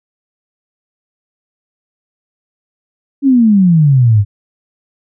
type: exponential sweep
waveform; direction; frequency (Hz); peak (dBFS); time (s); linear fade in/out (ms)
sine; down; 285.1 to 98; -5; 3.22-4.25; 50
effects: none